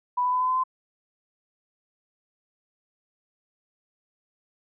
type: tone with pitch steps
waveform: sine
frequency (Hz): 987.8 / 996.4 / 1005.1 / 1013.8 / 1022.6 / 1031.5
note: B5 / B5 / B5 / B5 / C6 / C6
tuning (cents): 0 / +15 / +30 / +45 / -40 / -25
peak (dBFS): -21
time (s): 0.17-0.638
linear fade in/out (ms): 10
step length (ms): 78
effects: none